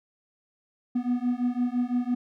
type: beating tone pair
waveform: triangle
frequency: 242.7 / 248.6 Hz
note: B3 / B3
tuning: -30 / +12 cents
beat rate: 5.9 Hz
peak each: -25 dBFS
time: 0.95-2.15 s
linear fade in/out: 10 ms
effects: none